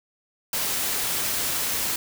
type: noise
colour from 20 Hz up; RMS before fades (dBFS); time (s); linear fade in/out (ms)
white; -26; 0.53-1.96; 2
effects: none